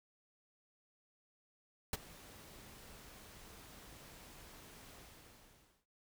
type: noise with ADSR envelope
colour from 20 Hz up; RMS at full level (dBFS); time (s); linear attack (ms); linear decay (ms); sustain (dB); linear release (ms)
pink; -34; 1.93-5.86; 3; 27; -22; 960
effects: none